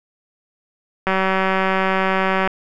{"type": "click train", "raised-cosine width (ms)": 0.5, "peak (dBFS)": -4, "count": 268, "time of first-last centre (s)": [1.07, 2.475], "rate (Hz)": 190, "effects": []}